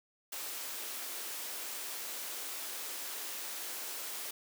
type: high-pass noise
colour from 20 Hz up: white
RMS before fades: -41 dBFS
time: 0.32-4.31 s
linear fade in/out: 5 ms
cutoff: 280 Hz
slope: 24 dB/octave
effects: none